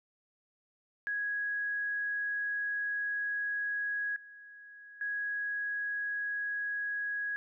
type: tone with level steps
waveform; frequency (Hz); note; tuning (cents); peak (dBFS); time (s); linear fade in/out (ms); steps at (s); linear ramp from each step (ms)
sine; 1661.2; G#6; 0; -31 / -49 / -32; 1.07-7.36; 0; 4.16 / 5.01; 2
effects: none